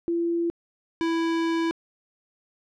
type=tone pair in turn; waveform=sine / square; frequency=339.4 / 330.5 Hz; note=F4 / E4; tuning=-49 / +5 cents; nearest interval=unison; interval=46 cents; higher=first; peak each=-22 / -23 dBFS; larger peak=first; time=0.08-0.5 / 1.01-1.71 s; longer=second; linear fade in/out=0 ms; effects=low-pass 4000 Hz 12 dB/octave